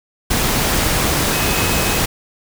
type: tone in noise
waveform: sine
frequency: 2547 Hz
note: D#7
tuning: 40 cents sharp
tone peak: -26 dBFS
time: 1.33-1.99 s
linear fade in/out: 10 ms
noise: pink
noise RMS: -17 dBFS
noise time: 0.3-2.06 s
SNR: -12 dB
effects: none